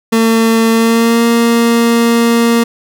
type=tone with pitch glide; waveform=30% pulse; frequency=226.2 to 233 Hz; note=A3 to A#3; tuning=+48 to -1 cents; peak=-5 dBFS; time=0.12-2.64 s; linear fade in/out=10 ms; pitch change=+51 cents; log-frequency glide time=0.72-1.25 s; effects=none